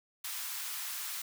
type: high-pass noise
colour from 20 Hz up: white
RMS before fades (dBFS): -39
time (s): 0.24-1.22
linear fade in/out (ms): 5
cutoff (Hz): 920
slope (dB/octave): 24
effects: none